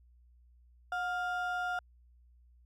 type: ring-modulated tone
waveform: triangle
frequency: 1063 Hz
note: C6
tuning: 27 cents sharp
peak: -27 dBFS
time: 0.92-1.79 s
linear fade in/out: 2 ms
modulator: 339 Hz
effects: added 60 Hz sine -59 dBFS peak until 2.65 s